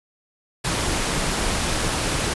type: noise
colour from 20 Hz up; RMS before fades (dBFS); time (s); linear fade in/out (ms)
pink; -23; 0.64-2.34; 10
effects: resampled to 24000 Hz